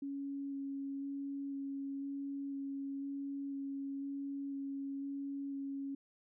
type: tone with vibrato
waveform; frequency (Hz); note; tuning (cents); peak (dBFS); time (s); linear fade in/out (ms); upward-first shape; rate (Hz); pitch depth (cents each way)
sine; 277.2; C#4; 0; -38; 0.02-5.95; 5; square; 1; 8
effects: none